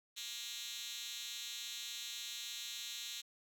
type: tone with high-pass filter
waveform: 5% pulse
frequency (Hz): 236.5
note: A#3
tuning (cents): +25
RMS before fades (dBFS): -45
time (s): 0.16-3.22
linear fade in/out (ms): 20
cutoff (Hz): 4100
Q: 5.3
effects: none